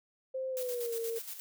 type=tone with pitch glide; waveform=sine; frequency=523.3 to 458.2 Hz; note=C5 to A#4; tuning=0 to -30 cents; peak=-33 dBFS; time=0.34-1.19 s; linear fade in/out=10 ms; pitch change=-230 cents; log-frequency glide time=0.5-0.96 s
type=noise with tremolo; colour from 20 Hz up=blue; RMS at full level=-41 dBFS; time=0.57-1.4 s; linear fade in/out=0 ms; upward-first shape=square; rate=8.5 Hz; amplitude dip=55%
effects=none